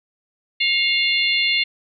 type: harmonic tone with a mistuned harmonic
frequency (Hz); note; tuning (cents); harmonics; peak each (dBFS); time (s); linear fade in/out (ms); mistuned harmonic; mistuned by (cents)
698.5; F5; 0; 3 / 4 / 5 / 6; -20 / -21 / -24 / -24; 0.6-1.64; 10; 3; +50
effects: none